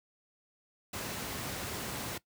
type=noise; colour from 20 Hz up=pink; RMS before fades=-38 dBFS; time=0.93-2.18 s; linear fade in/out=5 ms; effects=noise-tail reverb RT60 0.1 s tail -19 dB re dry + high-pass 80 Hz 12 dB/octave